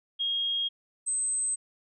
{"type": "tone pair in turn", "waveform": "sine", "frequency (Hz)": [3260, 8215], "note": ["G#7", "C9"], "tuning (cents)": [-33, -33], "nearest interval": "octave + major third", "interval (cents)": 1600, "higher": "second", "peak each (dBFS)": -26, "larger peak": "neither", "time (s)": [[0.19, 0.69], [1.06, 1.56]], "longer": "neither", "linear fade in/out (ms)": 20, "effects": []}